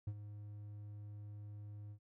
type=tone with ADSR envelope; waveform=triangle; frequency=103.83 Hz; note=G#2; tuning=in tune; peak=-34 dBFS; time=0.07-1.99 s; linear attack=5 ms; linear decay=58 ms; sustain=-11 dB; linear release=77 ms; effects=none